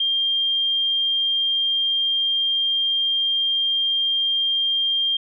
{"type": "tone", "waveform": "sine", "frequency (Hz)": 3197, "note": "G7", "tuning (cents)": 33, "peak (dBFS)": -18, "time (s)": [0, 5.17], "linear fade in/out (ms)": 5, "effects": []}